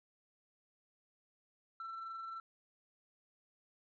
sine tone with amplitude modulation, 1340 Hz, E6, 28 cents sharp, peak -39 dBFS, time 1.8-2.4 s, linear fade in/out 2 ms, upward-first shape sine, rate 23.2 Hz, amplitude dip 35%, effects tanh soft clip ceiling -40 dBFS

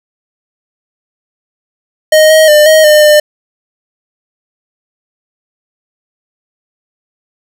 square tone with pitch steps, 622 / 630 / 600 / 628 / 605 / 601 Hz, D#5 / D#5 / D5 / D#5 / D#5 / D5, -1 / +21 / +37 / +16 / -49 / +40 cents, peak -3 dBFS, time 2.12-3.2 s, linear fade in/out 5 ms, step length 180 ms, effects none

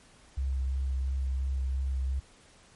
sine tone with vibrato, 66.3 Hz, C2, 23 cents sharp, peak -27 dBFS, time 0.37-2.2 s, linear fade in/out 10 ms, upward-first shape sine, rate 2.9 Hz, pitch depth 17 cents each way, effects pink hiss -58 dBFS RMS until 2.75 s + MP3 48 kbps

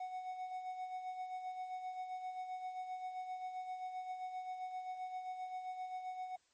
triangle tone with tremolo, 740 Hz, F#5, in tune, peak -37 dBFS, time 0-6.36 s, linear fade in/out 5 ms, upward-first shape sine, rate 7.6 Hz, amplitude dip 50%, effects white hiss -74 dBFS RMS until 6.53 s + MP3 32 kbps

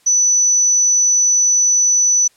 sine tone, 5970 Hz, F#8, 15 cents sharp, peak -10 dBFS, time 0.06-2.28 s, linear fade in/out 10 ms, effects white hiss -55 dBFS RMS until 2.36 s + low-pass 10000 Hz 12 dB/octave

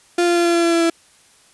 35% pulse tone with pitch steps, 348.5 / 346.3 / 344.1 / 341.9 / 339.8 / 337.6 / 335.5 / 333.3 Hz, F4 / F4 / F4 / F4 / F4 / E4 / E4 / E4, -4 / -15 / -26 / -37 / -47 / +41 / +31 / +19 cents, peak -12 dBFS, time 0.18-0.9 s, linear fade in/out 5 ms, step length 90 ms, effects white hiss -52 dBFS RMS until 1.53 s + resampled to 24000 Hz

